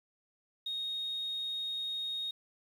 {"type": "tone", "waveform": "sine", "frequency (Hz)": 3729, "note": "A#7", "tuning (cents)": 0, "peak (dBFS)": -33, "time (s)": [0.66, 2.31], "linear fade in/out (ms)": 5, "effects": ["tanh soft clip ceiling -29 dBFS", "10-bit"]}